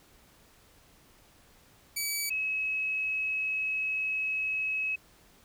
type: tone pair in turn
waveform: 10% pulse / sine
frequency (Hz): 2287 / 2567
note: D7 / E7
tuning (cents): -47 / -47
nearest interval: major second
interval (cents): 200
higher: second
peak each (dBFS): -21 / -28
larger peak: first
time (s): 1.96-2.3 / 2.3-4.96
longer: second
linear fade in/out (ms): 10
effects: pink hiss -60 dBFS RMS until 5.44 s